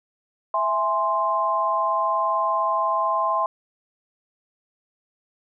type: chord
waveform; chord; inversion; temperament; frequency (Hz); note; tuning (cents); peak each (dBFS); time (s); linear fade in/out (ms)
sine; E augmented; none; equal; 659.3 / 830.6 / 1046.5; E5 / G#5 / B#5; 0 / 0 / 0; -26 / -27 / -21; 0.54-3.46; 2
effects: none